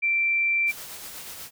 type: tone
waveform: sine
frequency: 2349 Hz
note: D7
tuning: in tune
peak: -20 dBFS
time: 0.02-0.72 s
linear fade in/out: 20 ms
type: noise with tremolo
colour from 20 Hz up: white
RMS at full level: -38 dBFS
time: 0.66-1.51 s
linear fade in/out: 50 ms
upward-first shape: sine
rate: 8.2 Hz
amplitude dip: 30%
effects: none